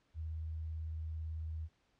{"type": "tone with vibrato", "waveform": "sine", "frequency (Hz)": 79.6, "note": "D#2", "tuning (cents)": 40, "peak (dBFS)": -38, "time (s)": [0.14, 1.69], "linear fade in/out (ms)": 50, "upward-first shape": "square", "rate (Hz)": 18, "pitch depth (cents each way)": 14, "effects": ["pink hiss -75 dBFS RMS until 1.99 s", "low-pass 5000 Hz 12 dB/octave"]}